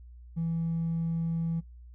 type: tone with hard clipping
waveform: sine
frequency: 165.6 Hz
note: E3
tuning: 8 cents sharp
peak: -28 dBFS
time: 0.36-1.61 s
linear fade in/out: 20 ms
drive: 1 dB
effects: noise-tail reverb RT60 0.2 s tail -24 dB re dry + added 60 Hz sine -46 dBFS peak until 1.94 s